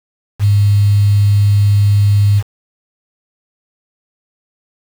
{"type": "tone with quantisation", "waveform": "sine", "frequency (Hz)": 102, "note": "G#2", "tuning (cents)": -31, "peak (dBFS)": -7, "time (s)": [0.39, 2.43], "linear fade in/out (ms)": 50, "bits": 5, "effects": []}